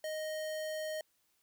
square tone, 622.3 Hz, D#5, in tune, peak -37 dBFS, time 0.04-1.01 s, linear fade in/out 2 ms, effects white hiss -75 dBFS RMS until 1.42 s

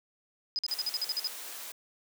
sine tone bursts, 5000 Hz, D#8, 8 cents sharp, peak -28 dBFS, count 10, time 0.56-1.272 s, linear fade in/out 0 ms, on 28 ms, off 48 ms
white noise, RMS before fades -42 dBFS, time 0.68-1.72 s, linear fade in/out 5 ms
effects high-pass 400 Hz 12 dB/octave

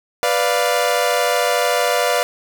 sawtooth chord, B diminished, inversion none, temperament equal, 493.9 / 587.3 / 698.5 Hz, B4 / D5 / F5, 0 / 0 / 0 cents, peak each -16 dBFS, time 0.23-2.23 s, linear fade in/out 0 ms, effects none

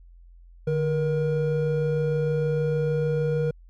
triangle tone pair together, 149.53 / 475.1 Hz, D3 / A#4, +32 / +33 cents, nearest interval octave + minor sixth, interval 2001 cents, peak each -22 dBFS, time 0.67-3.51 s, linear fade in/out 5 ms, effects added 43 Hz sine -46 dBFS peak until 3.69 s + MP3 96 kbps

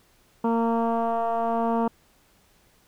sine tone with frequency modulation, 230.3 Hz, A#3, 21 cents flat, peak -20 dBFS, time 0.44-1.88 s, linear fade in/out 5 ms, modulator 230 Hz, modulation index 3.5, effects tanh soft clip ceiling -16 dBFS + pink hiss -61 dBFS RMS until 2.87 s

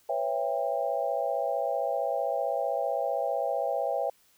sine chord, C# half-diminished seventh, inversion third, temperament just, 498.9 / 554.4 / 665.2 / 798.3 Hz, B4 / C#5 / E5 / G5, +17 / 0 / +16 / +31 cents, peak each -34 / -31 / -31 / -32 dBFS, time 0.09-4.1 s, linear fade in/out 5 ms, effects white hiss -64 dBFS RMS until 4.37 s

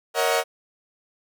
sawtooth chord, D# minor seventh, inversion second, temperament equal with one note detuned, 466.2 / 554.4 / 635.3 / 740 Hz, A#4 / C#5 / D#5 / F#5, 0 / 0 / +36 / 0 cents, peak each -21 / -22 / -21 / -22 dBFS, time 0.14-0.44 s, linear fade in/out 50 ms, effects none

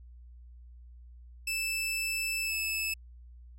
sawtooth tone with pitch glide, 2637 to 2616 Hz, E7 to E7, 0 to -14 cents, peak -27 dBFS, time 1.47-2.94 s, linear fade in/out 5 ms, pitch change -14 cents, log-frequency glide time 2.41-2.54 s, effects added 60 Hz sine -48 dBFS peak until 3.58 s

